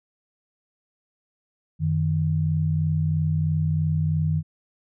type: tone pair together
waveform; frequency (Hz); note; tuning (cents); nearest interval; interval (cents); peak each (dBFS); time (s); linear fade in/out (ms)
sine; 92.5 / 155.56; F#2 / D#3; 0 / 0; major sixth; 900; -25 / -21; 1.79-4.43; 50
effects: none